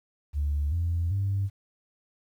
sine tone with pitch steps, 72.8 / 84.9 / 98.5 Hz, D2 / F2 / G2, -15 / -48 / +9 cents, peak -23 dBFS, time 0.33-1.5 s, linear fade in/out 50 ms, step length 390 ms, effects tanh soft clip ceiling -20 dBFS + 10-bit

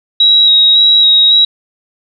sine tone with vibrato, 3831 Hz, A#7, 47 cents sharp, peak -4 dBFS, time 0.2-1.45 s, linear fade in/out 5 ms, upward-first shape square, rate 1.8 Hz, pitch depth 15 cents each way, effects none

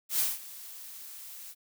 blue noise with ADSR envelope, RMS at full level -26 dBFS, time 0.09-1.55 s, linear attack 100 ms, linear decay 190 ms, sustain -19 dB, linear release 44 ms, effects none

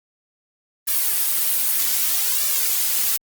blue noise with flanger, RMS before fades -20 dBFS, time 0.87-3.17 s, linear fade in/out 10 ms, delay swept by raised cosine 1.7 to 4.7 ms, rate 0.63 Hz, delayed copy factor +1, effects Opus 32 kbps

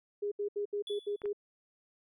sine tone bursts, 410 Hz, G#4, 22 cents flat, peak -31 dBFS, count 7, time 0.22-1.331 s, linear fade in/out 10 ms, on 97 ms, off 72 ms
triangle tone with exponential decay, 3434 Hz, A7, 43 cents flat, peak -37 dBFS, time 0.87-1.28 s, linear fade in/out 2 ms, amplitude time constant 87 ms
clicks, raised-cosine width 0.5 ms, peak -33 dBFS, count 2, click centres 1.218 / 1.257 s
effects none

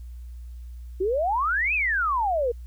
sine exponential two-way sweep, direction up then down, 355.9 to 2637 to 456.3 Hz, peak -21 dBFS, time 1-2.52 s, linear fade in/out 10 ms, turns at 1.74 s, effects added 60 Hz sine -36 dBFS peak until 2.66 s + white hiss -65 dBFS RMS until 2.66 s

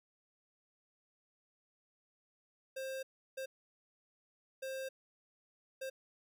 square tone bursts at uneven times, 530 Hz, C5, 22 cents sharp, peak -40 dBFS, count 4, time 2.76-3.03 / 3.37-3.46 / 4.62-4.89 / 5.81-5.9 s, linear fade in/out 10 ms, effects none

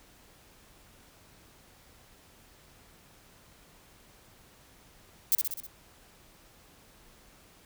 violet noise with echo, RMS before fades -23 dBFS, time 5.32-5.35 s, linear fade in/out 0 ms, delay 63 ms, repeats 5, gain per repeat -4 dB, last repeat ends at 5.665 s, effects pink hiss -58 dBFS RMS until 7.65 s

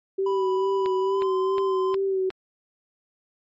sine tone with vibrato, 383.3 Hz, G4, 39 cents flat, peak -21 dBFS, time 0.18-2.3 s, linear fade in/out 10 ms, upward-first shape sine, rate 2.3 Hz, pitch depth 33 cents each way
triangle tone with pitch glide, 988 to 1032.3 Hz, B5 to C6, 0 to -24 cents, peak -26 dBFS, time 0.26-1.95 s, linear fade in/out 5 ms, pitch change +76 cents, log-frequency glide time 1.08-1.27 s
click train, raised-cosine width 0.3 ms, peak -18 dBFS, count 5, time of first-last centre 0.86-2.304 s, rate 2.77 Hz
effects MP3 32 kbps

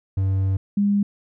triangle / sine tone pair in turn, 96.1 / 202.6 Hz, G2 / G#3, -34 / -43 cents, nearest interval octave + minor second, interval 1291 cents, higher second, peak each -16 / -16 dBFS, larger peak neither, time 0.17-0.57 / 0.77-1.03 s, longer first, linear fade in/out 5 ms, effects none

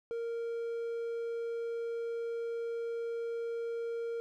triangle tone, 464.4 Hz, A#4, 7 cents flat, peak -32 dBFS, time 0.11-4.2 s, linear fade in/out 0 ms, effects none

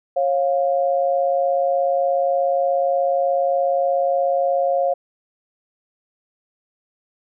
sine tone pair together, 546.3 / 703 Hz, C#5 / F5, -25 / +11 cents, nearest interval major third, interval 436 cents, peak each -18 / -20 dBFS, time 0.16-4.94 s, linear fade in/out 10 ms, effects none

